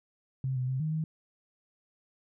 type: tone with pitch steps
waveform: sine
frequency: 132.1 / 127.2 / 131 / 155.9 / 157.7 Hz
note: C3 / C3 / C3 / D#3 / D#3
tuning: +17 / -48 / +2 / +4 / +24 cents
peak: -28 dBFS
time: 0.44-1.04 s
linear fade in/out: 2 ms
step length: 120 ms
effects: none